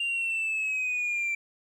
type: linear sweep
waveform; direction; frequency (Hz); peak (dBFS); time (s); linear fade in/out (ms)
sine; down; 2794 to 2342; -24; 0-1.35; 5
effects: tanh soft clip ceiling -25 dBFS + 10-bit